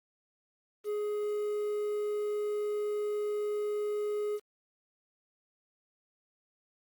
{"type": "tone with quantisation", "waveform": "triangle", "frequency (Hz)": 418.2, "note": "G#4", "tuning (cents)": 12, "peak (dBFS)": -28, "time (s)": [0.84, 4.4], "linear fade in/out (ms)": 50, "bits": 9, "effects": ["Opus 24 kbps"]}